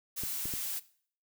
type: noise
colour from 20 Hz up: blue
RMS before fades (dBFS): -36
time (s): 0.16-0.8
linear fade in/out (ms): 20
type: clicks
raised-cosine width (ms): 3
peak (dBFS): -28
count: 3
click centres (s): 0.236 / 0.456 / 0.538
effects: noise-tail reverb RT60 0.5 s tail -18 dB re dry